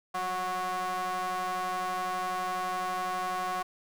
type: ring-modulated tone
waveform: 45% pulse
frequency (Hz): 185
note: F#3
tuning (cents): 0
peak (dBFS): -27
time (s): 0.14-3.63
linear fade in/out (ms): 10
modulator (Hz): 919
effects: none